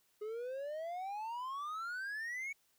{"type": "exponential sweep", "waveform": "triangle", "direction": "up", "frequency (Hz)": [415.3, 2255], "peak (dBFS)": -37, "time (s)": [0.21, 2.53], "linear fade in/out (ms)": 10, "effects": ["white hiss -74 dBFS RMS until 2.78 s"]}